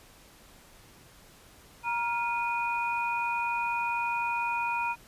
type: tone cluster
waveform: sine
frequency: 944 / 1395 / 2464 Hz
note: A#5 / F6 / D#7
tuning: +22 / -2 / -17 cents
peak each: -29 / -37 / -32 dBFS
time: 1.83-4.96 s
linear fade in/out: 50 ms
effects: pink hiss -55 dBFS RMS until 5.07 s + resampled to 32000 Hz